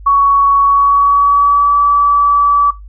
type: tone with pitch glide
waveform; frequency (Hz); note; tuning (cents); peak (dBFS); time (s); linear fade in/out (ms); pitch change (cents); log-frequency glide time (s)
sine; 1119 to 1151.1; C#6 to D6; +16 to -35; -6; 0.06-2.71; 10; +49; 0.62-1.76
effects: noise-tail reverb RT60 0.2 s tail -20 dB re dry + added 50 Hz sine -30 dBFS peak until 2.88 s